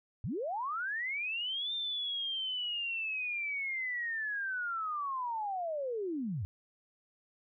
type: linear two-way sweep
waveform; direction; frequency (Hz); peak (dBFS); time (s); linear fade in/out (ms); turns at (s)
sine; up then down; 81.2 to 3616 to 81.2; -33; 0.24-6.45; 0; 1.73
effects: none